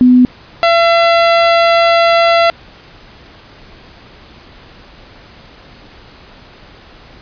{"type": "tone pair in turn", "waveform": ["sine", "sawtooth"], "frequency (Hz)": [250, 675.6], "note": ["B3", "E5"], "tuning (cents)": [21, 42], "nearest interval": "octave + perfect fourth", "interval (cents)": 1721, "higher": "second", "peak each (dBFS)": -3, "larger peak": "neither", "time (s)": [[0.01, 0.25], [0.63, 2.5]], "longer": "second", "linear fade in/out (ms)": 0, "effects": ["pink hiss -39 dBFS RMS until 7.21 s", "resampled to 11025 Hz"]}